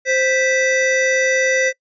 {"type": "tone pair together", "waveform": "square", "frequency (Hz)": [522, 1970.8], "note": ["C5", "B6"], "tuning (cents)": [-4, -4], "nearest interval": "octave + major seventh", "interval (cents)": 2300, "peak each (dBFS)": -18, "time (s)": [0.05, 1.73], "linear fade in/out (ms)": 50, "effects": ["noise-tail reverb RT60 0.1 s tail -22 dB re dry", "resampled to 16000 Hz"]}